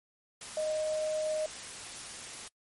sine tone in noise, 620 Hz, D#5, 6 cents flat, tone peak -29 dBFS, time 0.57-1.46 s, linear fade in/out 2 ms, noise white, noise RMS -43 dBFS, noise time 0.41-2.48 s, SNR +11 dB, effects noise-tail reverb RT60 0.1 s tail -23 dB re dry + MP3 48 kbps

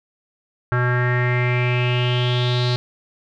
square tone with low-pass filter sweep, 123.47 Hz, B2, in tune, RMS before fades -19 dBFS, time 0.72-2.76 s, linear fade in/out 0 ms, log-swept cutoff 1500 to 4200 Hz, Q 6.2, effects none

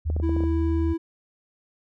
sine tone with pitch glide, 77.78 to 78.55 Hz, D#2 to D#2, 0 to +17 cents, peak -22 dBFS, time 0.05-0.94 s, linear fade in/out 20 ms, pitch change +17 cents, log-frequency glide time 0.43-0.61 s
clicks, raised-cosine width 2 ms, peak -19 dBFS, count 7, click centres 0.101 / 0.165 / 0.2 / 0.294 / 0.365 / 0.406 / 0.437 s
triangle tone, 329.6 Hz, E4, in tune, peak -22 dBFS, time 0.22-0.98 s, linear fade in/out 20 ms
effects none

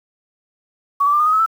sine tone with pitch steps, 1128 / 1158.4 / 1189.6 / 1221.6 / 1254.5 / 1288.3 / 1323 Hz, C#6 / D6 / D6 / D#6 / D#6 / E6 / E6, +30 / -24 / +22 / -32 / +14 / -40 / +6 cents, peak -12 dBFS, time 1-1.462 s, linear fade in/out 10 ms, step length 66 ms, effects 7-bit

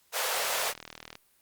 pink high-pass noise, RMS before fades -30 dBFS, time 0.12-0.74 s, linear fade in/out 50 ms, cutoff 470 Hz, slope 48 dB/octave
click train, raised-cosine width 0.2 ms, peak -24 dBFS, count 33, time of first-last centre 0.35-1.154 s, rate 39.8 Hz
effects white hiss -66 dBFS RMS until 1.41 s + Opus 48 kbps

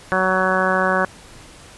harmonic tone, 186.9 Hz, F#3, 18 cents sharp, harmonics 1 / 2 / 3 / 4 / 5 / 6 / 7 / 8 / 9, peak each -25 / -26 / -22 / -25 / -27 / -23 / -28 / -22 / -25 dBFS, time 0.12-1.05 s, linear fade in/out 0 ms, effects pink hiss -43 dBFS RMS until 1.77 s + resampled to 24000 Hz

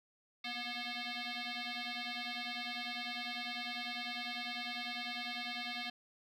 sine tone with frequency modulation, 731 Hz, F#5, 21 cents flat, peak -37 dBFS, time 0.44-5.9 s, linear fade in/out 5 ms, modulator 484 Hz, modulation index 7.7, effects tanh soft clip ceiling -35 dBFS + 12-bit

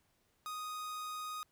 45% pulse tone, 1244.5 Hz, D#6, in tune, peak -40 dBFS, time 0.46-1.43 s, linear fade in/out 0 ms, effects pink hiss -75 dBFS RMS until 1.51 s

